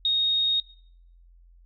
sine tone, 3729 Hz, A#7, in tune, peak -20 dBFS, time 0.05-0.6 s, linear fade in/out 2 ms, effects noise-tail reverb RT60 0.7 s tail -23 dB re dry + added 43 Hz sine -51 dBFS peak until 1.65 s

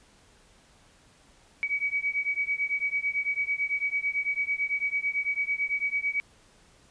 sine beating tone pair, 2265 / 2274 Hz, C#7 / C#7, +37 / +44 cents, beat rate 9 Hz, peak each -29 dBFS, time 1.63-6.2 s, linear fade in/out 0 ms, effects pink hiss -59 dBFS RMS until 6.9 s + resampled to 22050 Hz

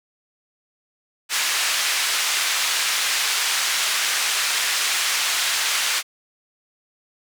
pink band-pass noise, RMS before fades -22 dBFS, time 1.29-6.03 s, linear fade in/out 50 ms, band 1700 to 9000 Hz, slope 12 dB/octave, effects none

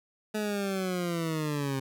20% pulse linear sweep, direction down, 215.1 to 132.7 Hz, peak -24 dBFS, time 0.34-1.8 s, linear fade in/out 10 ms, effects none

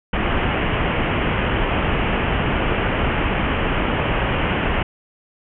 pink low-pass noise, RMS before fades -20 dBFS, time 0.13-4.83 s, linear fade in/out 5 ms, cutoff 3100 Hz, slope 96 dB/octave, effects none

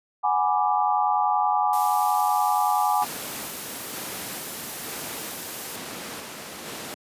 sine chord, G# half-diminished seventh, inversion third, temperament equal, 740 / 830.6 / 987.8 / 1174.7 Hz, F#5 / G#5 / B5 / D6, 0 / 0 / 0 / 0 cents, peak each -26 / -22 / -28 / -26 dBFS, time 0.23-3.05 s, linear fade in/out 20 ms
blue noise, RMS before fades -35 dBFS, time 1.73-5.76 s, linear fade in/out 2 ms
pink noise with tremolo, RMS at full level -34 dBFS, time 3.02-6.94 s, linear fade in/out 0 ms, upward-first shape square, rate 1.1 Hz, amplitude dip 25%
effects high-pass 200 Hz 12 dB/octave + resampled to 32000 Hz

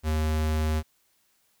square tone, 77.78 Hz, D#2, in tune, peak -24 dBFS, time 0.03-0.83 s, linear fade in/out 50 ms, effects white hiss -68 dBFS RMS until 1.6 s

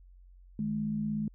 sine tone pair together, 155.56 / 212.4 Hz, D#3 / G#3, 0 / +39 cents, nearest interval perfect fourth, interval 539 cents, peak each -37 / -30 dBFS, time 0.59-1.28 s, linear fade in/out 2 ms, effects added 45 Hz sine -52 dBFS peak until 1.34 s

